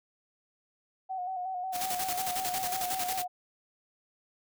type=tone with vibrato; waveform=sine; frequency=740 Hz; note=F#5; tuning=in tune; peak=-32 dBFS; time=1.09-3.28 s; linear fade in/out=20 ms; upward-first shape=square; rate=5.5 Hz; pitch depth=41 cents each way
type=noise with tremolo; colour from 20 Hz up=white; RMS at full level=-33 dBFS; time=1.72-3.25 s; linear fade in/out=50 ms; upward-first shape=square; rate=11 Hz; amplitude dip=60%
effects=none